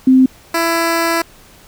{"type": "tone pair in turn", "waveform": ["sine", "10% pulse"], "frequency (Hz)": [260, 333.3], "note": ["C4", "E4"], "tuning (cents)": [-11, 19], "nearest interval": "major third", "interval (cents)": 430, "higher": "second", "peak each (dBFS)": -5, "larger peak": "neither", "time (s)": [[0.07, 0.26], [0.54, 1.22]], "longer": "second", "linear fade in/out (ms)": 5, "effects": ["pink hiss -44 dBFS RMS until 1.67 s"]}